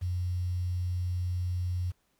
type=tone with quantisation; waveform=sine; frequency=90 Hz; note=F#2; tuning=47 cents flat; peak=-28 dBFS; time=0.01-1.92 s; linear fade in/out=20 ms; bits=9; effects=pink hiss -73 dBFS RMS until 2.19 s